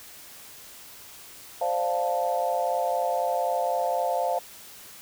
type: chord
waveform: sine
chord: D minor seventh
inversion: third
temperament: equal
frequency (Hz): 523.3 / 587.3 / 698.5 / 880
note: C5 / D5 / F5 / A5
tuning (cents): 0 / 0 / 0 / 0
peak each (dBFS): -29 / -31 / -26 / -31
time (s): 1.61-4.39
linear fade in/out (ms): 5
effects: white hiss -46 dBFS RMS until 5.01 s